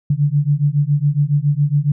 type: beating tone pair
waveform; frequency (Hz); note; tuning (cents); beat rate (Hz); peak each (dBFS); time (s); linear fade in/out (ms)
sine; 141.8 / 149; C#3 / D3; +40 / +25; 7.2; -16; 0.1-1.92; 5
effects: none